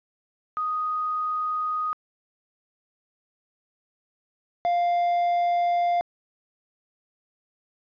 sine / triangle tone pair in turn, 1244.5 / 698.5 Hz, D#6 / F5, 0 / 0 cents, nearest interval minor seventh, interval 1000 cents, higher first, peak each -24 / -18 dBFS, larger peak second, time 0.57-1.93 / 4.65-6.01 s, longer neither, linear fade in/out 0 ms, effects resampled to 11025 Hz + 10-bit

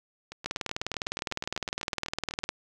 two click trains, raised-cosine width 0.2 ms, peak -12 / -23 dBFS, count 41 / 18, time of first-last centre 0.46-2.49 / 0.32-2.434 s, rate 19.7 / 8.04 Hz, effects none

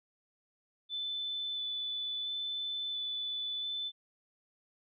sine tone with vibrato, 3500 Hz, A7, 10 cents flat, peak -34 dBFS, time 0.89-3.92 s, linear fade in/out 50 ms, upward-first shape square, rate 0.73 Hz, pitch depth 8 cents each way, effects none

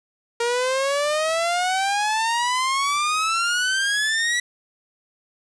sawtooth exponential sweep, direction up, 466.2 to 1957 Hz, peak -16 dBFS, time 0.4-4.4 s, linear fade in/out 5 ms, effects resampled to 22050 Hz + 7-bit

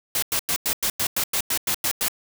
white noise bursts, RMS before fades -23 dBFS, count 12, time 0.15-2.083 s, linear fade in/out 2 ms, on 74 ms, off 95 ms, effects none

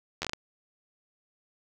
slowing click train, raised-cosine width 0.2 ms, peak -14 dBFS, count 6, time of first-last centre 0.22-0.334 s, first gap 11 ms, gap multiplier 1.37, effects none

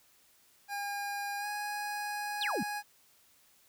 25% pulse tone with pitch glide, 810 to 828.9 Hz, G#5 to G#5, -43 to -4 cents, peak -31 dBFS, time 0.68-2.83 s, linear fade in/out 50 ms, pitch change +39 cents, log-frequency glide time 1.39-1.46 s
sine exponential sweep, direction down, 4527 to 170.8 Hz, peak -31 dBFS, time 2.41-2.63 s, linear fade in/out 2 ms
effects white hiss -65 dBFS RMS until 3.68 s

